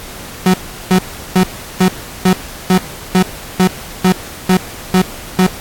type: tone bursts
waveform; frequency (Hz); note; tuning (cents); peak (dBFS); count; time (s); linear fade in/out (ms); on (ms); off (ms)
35% pulse; 185; F#3; 0; -5; 12; 0.46-5.466; 2; 78; 370
effects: pink hiss -30 dBFS RMS until 5.6 s + AAC 64 kbps